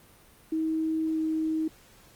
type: tone with pitch glide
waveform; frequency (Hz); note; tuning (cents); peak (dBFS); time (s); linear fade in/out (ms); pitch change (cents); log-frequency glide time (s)
sine; 318.5 to 316.5; D#4 to D#4; +41 to +30; -25; 0.52-1.68; 5; -11; 1.13-1.18
effects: pink hiss -56 dBFS RMS until 2.15 s + Opus 32 kbps